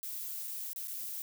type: noise with dropouts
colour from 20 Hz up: violet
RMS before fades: -40 dBFS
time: 0.03-1.22 s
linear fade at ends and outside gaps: 0 ms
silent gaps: 0.474-0.478 / 0.732-0.761 / 0.873-0.881 s
effects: none